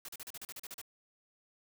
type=noise bursts; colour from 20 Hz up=white; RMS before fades=-45 dBFS; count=11; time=0.05-0.815 s; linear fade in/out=2 ms; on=35 ms; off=38 ms; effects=none